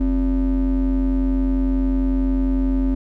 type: ring-modulated tone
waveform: triangle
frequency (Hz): 155.56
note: D#3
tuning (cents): 0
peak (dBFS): -11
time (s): 0-2.95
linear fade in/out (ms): 10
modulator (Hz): 110
effects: none